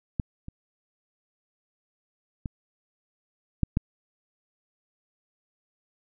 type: clicks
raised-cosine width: 5 ms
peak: -13 / -26 / -19 / -9 / -10 dBFS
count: 5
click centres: 0.198 / 0.484 / 2.458 / 3.633 / 3.771 s
effects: none